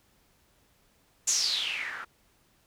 blue noise with low-pass filter sweep, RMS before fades -30 dBFS, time 1.27-2.05 s, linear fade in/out 10 ms, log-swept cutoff 7100 to 1300 Hz, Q 7.3, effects pink hiss -66 dBFS RMS until 2.66 s

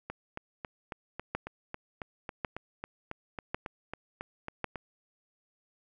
two click trains, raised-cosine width 0.5 ms, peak -22 / -16 dBFS, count 18 / 4, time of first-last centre 0.1-4.758 / 1.35-4.643 s, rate 3.65 / 0.911 Hz, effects none

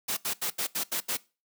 white noise bursts, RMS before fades -30 dBFS, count 7, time 0.08-1.172 s, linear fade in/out 10 ms, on 90 ms, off 77 ms, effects noise-tail reverb RT60 0.3 s tail -21 dB re dry + high-pass 150 Hz 12 dB/octave

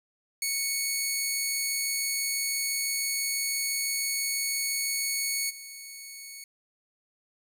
10% pulse tone with level steps, 2217 Hz, C#7, in tune, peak -18 / -32 dBFS, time 0.42-6.44 s, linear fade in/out 2 ms, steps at 5.49 s, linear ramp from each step 20 ms, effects none

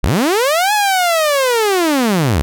sawtooth linear two-way sweep, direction up then down, 31.23 to 856 to 59.5 Hz, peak -8 dBFS, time 0.03-2.42 s, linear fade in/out 0 ms, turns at 0.73 s, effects none

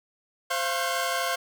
sawtooth tone cluster, 523 / 689 / 1079 / 1511 / 1575 Hz, C5 / F5 / C#6 / F#6 / G6, -1 / -24 / -47 / +36 / +8 cents, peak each -29 / -26 / -27 / -32 / -31 dBFS, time 0.5-1.36 s, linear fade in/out 10 ms, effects none

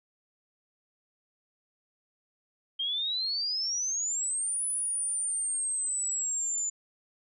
sine exponential two-way sweep, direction up then down, 3166 to 10000 to 7030 Hz, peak -28 dBFS, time 2.79-6.7 s, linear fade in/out 10 ms, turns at 4.65 s, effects none

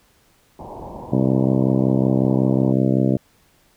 white low-pass noise, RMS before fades -35 dBFS, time 0.59-2.72 s, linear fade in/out 2 ms, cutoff 1000 Hz, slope 96 dB/octave
harmonic tone, 65.41 Hz, C2, in tune, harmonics 2 / 3 / 4 / 5 / 6 / 7 / 8 / 9 / 10, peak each -20 / -20 / -21 / -23 / -28 / -30 / -32 / -28 / -35 dBFS, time 1.12-3.17 s, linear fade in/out 5 ms
effects pink hiss -58 dBFS RMS until 3.76 s

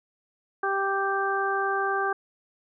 harmonic tone, 392 Hz, G4, in tune, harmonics 1 / 2 / 3 / 4, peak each -29 / -29 / -29 / -29 dBFS, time 0.63-2.13 s, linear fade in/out 5 ms, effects none

